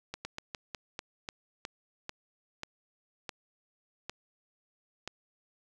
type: slowing click train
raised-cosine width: 0.2 ms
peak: -20 dBFS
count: 13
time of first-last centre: 0.14-5.076 s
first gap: 110 ms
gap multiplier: 1.22
effects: none